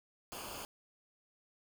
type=noise with comb filter; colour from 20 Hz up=pink; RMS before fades=-45 dBFS; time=0.32-0.65 s; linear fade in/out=0 ms; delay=0.52 ms; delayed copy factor=-0.7; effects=none